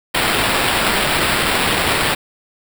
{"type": "noise with sample-and-hold", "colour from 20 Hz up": "white", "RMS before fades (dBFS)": -17, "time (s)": [0.14, 2.15], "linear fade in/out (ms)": 10, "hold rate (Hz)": 6300, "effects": []}